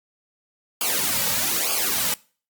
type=noise with flanger; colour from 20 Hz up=white; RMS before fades=-23 dBFS; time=0.81-2.14 s; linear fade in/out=2 ms; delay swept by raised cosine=0.52 to 2.92 ms; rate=1.1 Hz; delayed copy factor=-0.9; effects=noise-tail reverb RT60 0.4 s tail -23 dB re dry + Opus 48 kbps